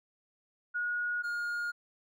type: tone pair in turn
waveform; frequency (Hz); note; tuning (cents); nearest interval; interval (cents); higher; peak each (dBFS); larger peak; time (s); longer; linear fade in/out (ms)
sine / triangle; 1447 / 1424.6; F#6 / F6; -39 / +34; unison; 27; first; -30 / -30; neither; 0.74-1.23 / 1.23-1.72; neither; 20
effects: none